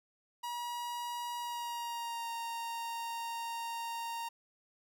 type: tone with pitch glide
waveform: 45% pulse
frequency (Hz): 960 to 927.3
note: B5 to A#5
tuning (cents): -49 to -9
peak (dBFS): -37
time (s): 0.43-4.29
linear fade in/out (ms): 10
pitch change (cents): -60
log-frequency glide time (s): 1.39-2.3
effects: none